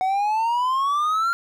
triangle exponential sweep, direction up, 740 to 1396.9 Hz, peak -17 dBFS, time 0.01-1.33 s, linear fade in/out 0 ms, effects none

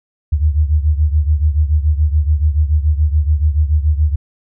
sine beating tone pair, 74 / 81 Hz, D2 / E2, +14 / -30 cents, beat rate 7 Hz, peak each -12 / -16 dBFS, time 0.32-4.16 s, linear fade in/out 10 ms, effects none

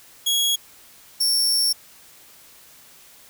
sawtooth tone pair in turn, 3322 / 5458 Hz, G#7 / F8, 0 / -41 cents, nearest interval major sixth, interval 859 cents, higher second, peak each -15 / -15 dBFS, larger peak neither, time 0.26-0.56 / 1.2-1.73 s, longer second, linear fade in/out 10 ms, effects white hiss -49 dBFS RMS until 3.29 s

